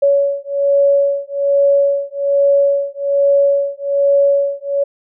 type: beating tone pair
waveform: sine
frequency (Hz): 561 / 562.2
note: C#5 / C#5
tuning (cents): +21 / +24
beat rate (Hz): 1.2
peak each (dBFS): -14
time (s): 0.02-4.84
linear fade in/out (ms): 10
effects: none